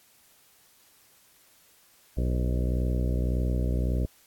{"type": "harmonic tone with a mistuned harmonic", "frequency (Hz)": 61.74, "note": "B1", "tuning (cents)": 0, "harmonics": [1, 2, 3, 4, 5, 6, 7, 8, 9, 10], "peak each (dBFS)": [-25, -31, -35, -37, -39, -41, -42, -43, -44, -45], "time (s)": [2.17, 4.06], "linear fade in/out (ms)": 5, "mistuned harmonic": 9, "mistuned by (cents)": -45, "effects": ["white hiss -60 dBFS RMS until 4.26 s", "AAC 64 kbps"]}